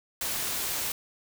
white noise, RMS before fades -31 dBFS, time 0.21-0.92 s, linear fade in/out 2 ms, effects none

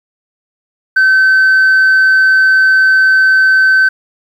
sine tone, 1536 Hz, G6, 36 cents flat, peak -3 dBFS, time 0.96-3.89 s, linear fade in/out 10 ms, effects tanh soft clip ceiling -4 dBFS + 7-bit

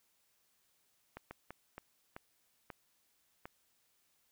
slowing click train, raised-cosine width 0.5 ms, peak -30 dBFS, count 7, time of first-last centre 1.17-3.455 s, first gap 140 ms, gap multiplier 1.4, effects white hiss -75 dBFS RMS until 4.31 s

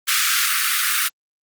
pink high-pass noise, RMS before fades -19 dBFS, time 0.07-1.09 s, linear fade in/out 20 ms, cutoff 1200 Hz, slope 96 dB/octave, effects Opus 32 kbps

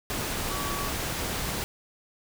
sine tone in noise, 1136 Hz, C#6, 42 cents sharp, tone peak -35 dBFS, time 0.5-0.89 s, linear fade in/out 0 ms, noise pink, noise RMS -31 dBFS, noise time 0.1-1.64 s, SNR -7 dB, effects none

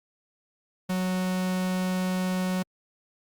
45% pulse tone, 184.5 Hz, F#3, 5 cents flat, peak -25 dBFS, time 0.89-2.63 s, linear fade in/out 10 ms, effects Opus 48 kbps

